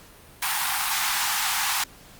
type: high-pass noise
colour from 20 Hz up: pink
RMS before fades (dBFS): -25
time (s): 0.42-1.84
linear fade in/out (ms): 5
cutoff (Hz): 760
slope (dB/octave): 96
effects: pink hiss -49 dBFS RMS until 2.19 s + Opus 48 kbps